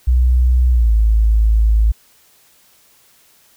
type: tone with pitch glide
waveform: sine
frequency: 62.1 to 54.37 Hz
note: B1 to A1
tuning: +10 to -20 cents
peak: -9 dBFS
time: 0.07-1.92 s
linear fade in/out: 10 ms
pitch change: -230 cents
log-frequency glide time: 0.71-0.92 s
effects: white hiss -52 dBFS RMS until 3.56 s